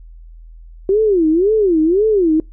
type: tone with vibrato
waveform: sine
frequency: 370 Hz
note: F#4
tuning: in tune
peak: -10 dBFS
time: 0.89-2.4 s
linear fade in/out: 2 ms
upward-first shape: sine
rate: 1.9 Hz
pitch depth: 300 cents each way
effects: noise-tail reverb RT60 0.2 s tail -25 dB re dry + added 41 Hz sine -35 dBFS peak until 2.52 s